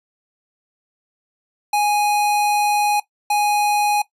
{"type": "tone bursts at uneven times", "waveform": "square", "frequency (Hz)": 830, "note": "G#5", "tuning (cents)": -1, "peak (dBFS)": -16, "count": 2, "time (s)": [[1.73, 3], [3.3, 4.02]], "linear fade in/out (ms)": 5, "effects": ["noise-tail reverb RT60 0.1 s tail -17 dB re dry", "resampled to 32000 Hz"]}